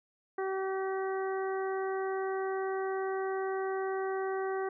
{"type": "harmonic tone", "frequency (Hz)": 383.2, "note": "G4", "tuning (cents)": -39, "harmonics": [1, 2, 3, 4, 5], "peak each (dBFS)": [-32, -38, -42, -44, -46], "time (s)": [0.38, 4.69], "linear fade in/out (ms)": 5, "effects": []}